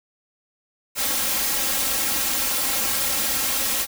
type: noise with comb filter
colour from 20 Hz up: white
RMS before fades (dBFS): -23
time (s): 0.95-3.87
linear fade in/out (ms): 50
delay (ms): 3.7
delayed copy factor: +1
effects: none